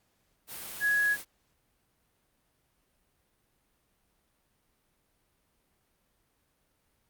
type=tone in noise; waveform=sine; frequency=1672 Hz; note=G#6; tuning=11 cents sharp; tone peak=-23 dBFS; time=0.8-1.17 s; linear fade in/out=50 ms; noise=white; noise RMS=-41 dBFS; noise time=0.47-1.25 s; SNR=+15 dB; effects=pink hiss -73 dBFS RMS until 7.09 s + Opus 48 kbps